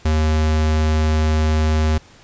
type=tone; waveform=square; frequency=77.8 Hz; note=D#2; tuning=in tune; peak=-15 dBFS; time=0.05-1.98 s; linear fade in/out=5 ms; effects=pink hiss -47 dBFS RMS until 2.23 s + resampled to 16000 Hz